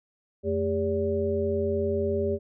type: tone cluster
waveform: sine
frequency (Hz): 88 / 220.8 / 401.5 / 572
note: F2 / A3 / G4 / D5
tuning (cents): +14 / +6 / +41 / -46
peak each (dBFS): -31 / -32 / -26 / -31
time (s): 0.43-2.39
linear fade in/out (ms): 50
effects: none